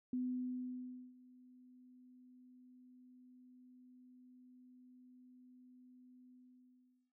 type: tone with ADSR envelope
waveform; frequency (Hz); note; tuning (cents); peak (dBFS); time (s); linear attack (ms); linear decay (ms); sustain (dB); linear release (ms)
sine; 251.6; B3; +32; -35; 0.13-7.13; 3; 1000; -24; 800
effects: none